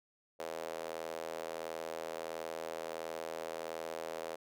square tone with high-pass filter, 40.73 Hz, E1, 20 cents flat, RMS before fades -42 dBFS, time 0.39-4.36 s, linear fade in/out 10 ms, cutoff 530 Hz, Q 3.1, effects none

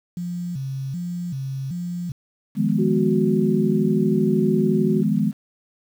sine tone with vibrato, 153.7 Hz, D#3, 21 cents flat, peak -25 dBFS, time 0.17-2.12 s, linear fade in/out 2 ms, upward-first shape square, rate 1.3 Hz, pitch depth 230 cents each way
sine chord, F half-diminished seventh, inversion third, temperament equal, 155.56 / 174.61 / 207.7 / 246.9 Hz, Eb3 / F3 / Ab3 / Cb4, 0 / 0 / 0 / 0 cents, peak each -24 / -25 / -20 / -24 dBFS, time 2.55-5.33 s, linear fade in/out 50 ms
sine tone with tremolo, 370 Hz, F#4, in tune, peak -21 dBFS, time 2.78-5.03 s, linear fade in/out 20 ms, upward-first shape triangle, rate 0.72 Hz, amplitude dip 25%
effects 8-bit

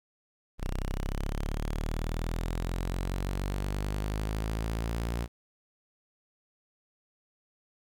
sawtooth linear sweep, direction up, 30.87 to 58.8 Hz, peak -26 dBFS, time 0.58-5.28 s, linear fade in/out 50 ms, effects 11-bit

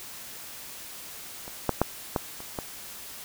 clicks, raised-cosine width 1 ms, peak -26 / -8 / -6 / -10 / -27 / -16 dBFS, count 6, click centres 1.479 / 1.693 / 1.816 / 2.162 / 2.404 / 2.588 s, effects white hiss -42 dBFS RMS until 3.24 s

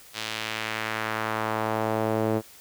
sawtooth tone with band-pass filter sweep, 110 Hz, A2, in tune, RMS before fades -28 dBFS, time 0.13-2.42 s, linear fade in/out 50 ms, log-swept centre 3900 to 430 Hz, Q 1.2, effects white hiss -50 dBFS RMS until 2.6 s

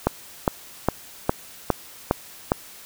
click train, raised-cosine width 1 ms, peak -3 dBFS, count 7, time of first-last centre 0.07-2.519 s, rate 2.45 Hz, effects white hiss -44 dBFS RMS until 2.85 s

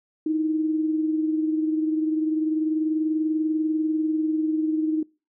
sine tone pair together, 312.3 / 332.6 Hz, D#4 / E4, +7 / +16 cents, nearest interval minor second, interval 109 cents, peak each -21 / -32 dBFS, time 0.26-5.03 s, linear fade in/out 5 ms, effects noise-tail reverb RT60 0.3 s tail -25 dB re dry

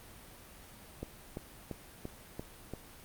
click train, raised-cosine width 2 ms, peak -25 dBFS, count 6, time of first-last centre 1.03-2.736 s, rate 2.93 Hz, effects pink hiss -53 dBFS RMS until 3.04 s + Opus 32 kbps

